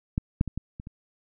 clicks, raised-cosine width 5 ms, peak -12 / -9 / -20 / -18 / -25 / -27 dBFS, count 6, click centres 0.179 / 0.411 / 0.477 / 0.576 / 0.799 / 0.871 s, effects none

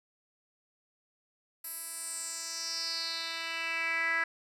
10% pulse tone with band-pass filter sweep, 330 Hz, E4, 2 cents sharp, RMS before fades -35 dBFS, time 1.64-4.24 s, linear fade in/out 5 ms, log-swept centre 12000 to 1800 Hz, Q 4.4, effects none

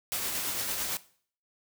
white noise with tremolo, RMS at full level -31 dBFS, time 0.12-0.97 s, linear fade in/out 0 ms, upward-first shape triangle, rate 8.9 Hz, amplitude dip 35%, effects noise-tail reverb RT60 0.5 s tail -18 dB re dry

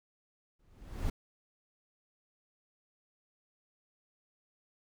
brown noise with exponential growth, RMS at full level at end -30 dBFS, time 0.59-1.1 s, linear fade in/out 5 ms, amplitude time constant 110 ms, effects none

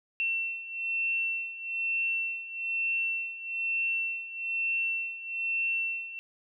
sine beating tone pair, 2700 / 2701.1 Hz, E7 / E7, +41 / +42 cents, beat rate 1.1 Hz, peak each -34 / -30 dBFS, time 0.2-6.19 s, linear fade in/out 0 ms, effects none

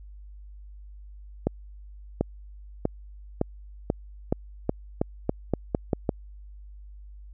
accelerating click train, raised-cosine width 2 ms, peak -9 dBFS, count 13, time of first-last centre 1.47-6.092 s, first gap 740 ms, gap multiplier 0.87, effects added 50 Hz sine -42 dBFS peak until 7.33 s

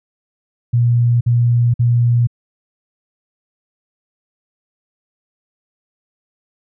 sine tone bursts, 119.6 Hz, A#2, 45 cents sharp, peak -10 dBFS, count 3, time 0.73-2.272 s, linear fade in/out 10 ms, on 480 ms, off 51 ms, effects none

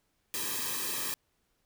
white noise with comb filter, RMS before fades -34 dBFS, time 0.34-1.14 s, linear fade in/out 0 ms, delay 1.4 ms, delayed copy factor -0.95, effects pink hiss -75 dBFS RMS until 1.65 s

